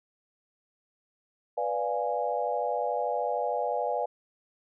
sine chord, B diminished seventh, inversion none, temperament equal, 493.9 / 587.3 / 698.5 / 830.6 Hz, B4 / D5 / F5 / Ab5, 0 / 0 / 0 / 0 cents, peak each -32 dBFS, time 1.57-4.06 s, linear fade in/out 10 ms, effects none

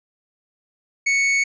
45% pulse tone with amplitude modulation, 2217 Hz, C#7, in tune, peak -15 dBFS, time 1.06-1.44 s, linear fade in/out 10 ms, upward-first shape sine, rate 230 Hz, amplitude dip 25%, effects resampled to 16000 Hz

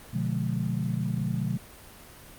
sine chord, B diminished seventh, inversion none, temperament just, 123.47 / 148.16 / 177.8 / 213.4 Hz, B2 / D3 / F3 / Ab3, 0 / +16 / +31 / +47 cents, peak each -30 / -32 / -31 / -33 dBFS, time 0.13-1.58 s, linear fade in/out 10 ms, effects pink hiss -48 dBFS RMS until 2.38 s + Opus 32 kbps

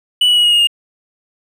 triangle tone with pitch steps, 2960 / 2934 / 2909 / 2884 / 2859 / 2835 Hz, F#7 / F#7 / F#7 / F#7 / F7 / F7, 0 / -15 / -30 / -45 / +40 / +25 cents, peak -7 dBFS, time 0.21-0.672 s, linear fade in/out 5 ms, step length 77 ms, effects none

